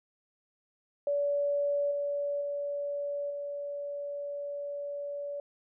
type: tone with level steps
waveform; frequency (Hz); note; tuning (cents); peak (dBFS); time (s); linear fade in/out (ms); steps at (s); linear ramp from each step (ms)
sine; 573; D5; -43; -26 / -29 / -31 / -34; 1.07-5.4; 2; 1.91 / 2.41 / 3.3; 5
effects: none